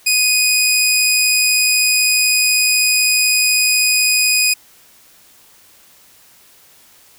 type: tone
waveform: 15% pulse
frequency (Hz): 2489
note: D#7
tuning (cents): 0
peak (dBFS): -5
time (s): 0.06-4.54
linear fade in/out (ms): 10
effects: white hiss -48 dBFS RMS until 7.18 s